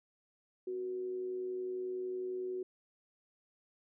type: tone with amplitude modulation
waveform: sine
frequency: 370 Hz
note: F#4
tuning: in tune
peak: -34 dBFS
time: 0.67-2.63 s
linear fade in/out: 5 ms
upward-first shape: sine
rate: 111 Hz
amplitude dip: 35%
effects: none